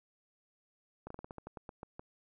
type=slowing click train; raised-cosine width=1 ms; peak=-30 dBFS; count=12; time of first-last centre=1.07-1.995 s; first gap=34 ms; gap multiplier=1.17; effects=none